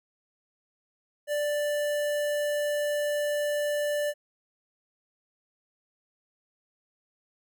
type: tone with notch filter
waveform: square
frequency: 588 Hz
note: D5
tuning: 2 cents sharp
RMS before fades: -28 dBFS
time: 1.27-4.14 s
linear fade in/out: 50 ms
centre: 4600 Hz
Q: 1.5
effects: none